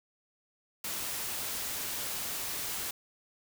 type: noise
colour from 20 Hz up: white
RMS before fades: -36 dBFS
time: 0.84-2.91 s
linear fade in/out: 5 ms
effects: none